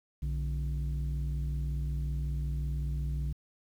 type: tone pair together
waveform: sine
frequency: 61.74 / 147.15 Hz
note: B1 / D3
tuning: 0 / +4 cents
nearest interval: octave + minor third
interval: 1504 cents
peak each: -29 / -33 dBFS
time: 0.22-3.33 s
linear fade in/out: 10 ms
effects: tanh soft clip ceiling -27 dBFS + 10-bit